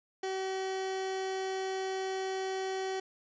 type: tone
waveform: 30% pulse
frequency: 380.7 Hz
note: F#4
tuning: 49 cents sharp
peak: -30 dBFS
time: 0.23-3 s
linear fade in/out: 5 ms
effects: resampled to 16000 Hz + 10-bit